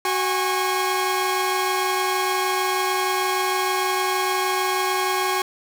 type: tone cluster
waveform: sawtooth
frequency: 373.5 / 818 / 1094 Hz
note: F#4 / G#5 / C#6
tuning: +16 / -26 / -23 cents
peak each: -21 dBFS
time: 0.05-5.42 s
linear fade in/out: 2 ms
effects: none